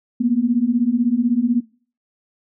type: beating tone pair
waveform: sine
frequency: 230 / 246 Hz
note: A#3 / B3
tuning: -23 / -7 cents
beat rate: 16 Hz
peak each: -18 / -17 dBFS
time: 0.2-1.61 s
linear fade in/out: 10 ms
effects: noise-tail reverb RT60 0.4 s tail -20 dB re dry